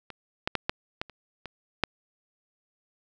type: clicks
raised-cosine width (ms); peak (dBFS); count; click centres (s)
0.3; -24 / -10 / -9 / -9 / -14 / -30 / -22 / -6; 8; 0.103 / 0.475 / 0.553 / 0.695 / 1.015 / 1.097 / 1.457 / 1.837
effects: none